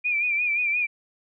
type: tone with vibrato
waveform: sine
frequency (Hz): 2400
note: D7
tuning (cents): +37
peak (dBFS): -21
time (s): 0.04-0.87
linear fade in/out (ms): 20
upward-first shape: sine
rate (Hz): 5.7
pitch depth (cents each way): 62
effects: none